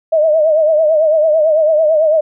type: tone with vibrato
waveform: sine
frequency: 625 Hz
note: D#5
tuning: 8 cents sharp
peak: -8 dBFS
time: 0.12-2.21 s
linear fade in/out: 10 ms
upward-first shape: triangle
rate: 9 Hz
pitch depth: 95 cents each way
effects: none